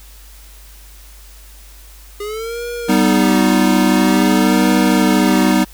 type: tone with vibrato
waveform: square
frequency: 406.4 Hz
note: G#4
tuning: 38 cents flat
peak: -23 dBFS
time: 2.2-5.52 s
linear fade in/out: 5 ms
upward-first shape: sine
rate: 0.49 Hz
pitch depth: 280 cents each way
type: chord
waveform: square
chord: G augmented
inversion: none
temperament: equal with one note detuned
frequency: 193.97 / 246.9 / 311.1 Hz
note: G3 / B3 / D#4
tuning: -18 / 0 / 0 cents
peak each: -16 / -16 / -16 dBFS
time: 2.88-5.65 s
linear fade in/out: 20 ms
effects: added 50 Hz sine -38 dBFS peak until 5.73 s + white hiss -44 dBFS RMS until 5.73 s